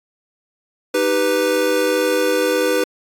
square chord, Eb augmented, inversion none, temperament equal, 311.1 / 392 / 493.9 Hz, Eb4 / G4 / B4, 0 / 0 / 0 cents, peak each -23 / -22 / -18 dBFS, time 0.94-2.84 s, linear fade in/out 5 ms, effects AAC 64 kbps

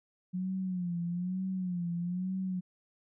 sine tone with vibrato, 180 Hz, F#3, 47 cents flat, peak -31 dBFS, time 0.33-2.61 s, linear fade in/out 20 ms, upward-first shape sine, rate 1.1 Hz, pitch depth 85 cents each way, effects none

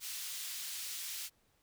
pink high-pass noise, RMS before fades -42 dBFS, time 0-1.3 s, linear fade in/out 50 ms, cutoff 3400 Hz, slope 12 dB/octave, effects pink hiss -73 dBFS RMS until 1.62 s

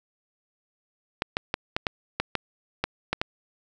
clicks, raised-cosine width 0.3 ms, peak -8 dBFS, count 10, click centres 1.221 / 1.369 / 1.541 / 1.765 / 1.868 / 2.2 / 2.353 / 2.84 / 3.13 / 3.215 s, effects none

